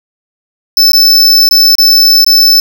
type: tone with dropouts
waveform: square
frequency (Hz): 5274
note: E8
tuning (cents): 0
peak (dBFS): -3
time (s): 0.77-2.6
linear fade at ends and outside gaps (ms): 2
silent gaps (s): 0.92-0.932 / 1.49-1.51 / 1.753-1.783 / 2.245-2.264
effects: none